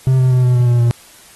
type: tone with pitch steps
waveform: triangle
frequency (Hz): 130.81 / 128.71 / 126.65 / 124.61 / 122.62 / 120.65 / 118.71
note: C3 / C3 / B2 / B2 / B2 / B2 / A#2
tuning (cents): 0 / -28 / +44 / +16 / -12 / -40 / +32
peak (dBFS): -7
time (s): 0.07-0.91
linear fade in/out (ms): 0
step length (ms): 120
effects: white hiss -43 dBFS RMS until 1.35 s + AAC 32 kbps